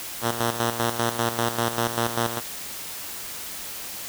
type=tone with tremolo; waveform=5% pulse; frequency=117 Hz; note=A#2; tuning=7 cents sharp; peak=-10 dBFS; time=0.21-2.41 s; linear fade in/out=50 ms; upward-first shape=square; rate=5.1 Hz; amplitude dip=65%; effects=white hiss -35 dBFS RMS until 4.08 s